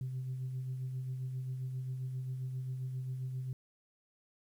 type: tone with tremolo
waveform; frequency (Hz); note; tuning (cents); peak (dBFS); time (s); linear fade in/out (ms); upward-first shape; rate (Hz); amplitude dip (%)
sine; 129.3; C3; -20; -33; 0.01-3.53; 2; sine; 7.5; 40
effects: tanh soft clip ceiling -32 dBFS + 11-bit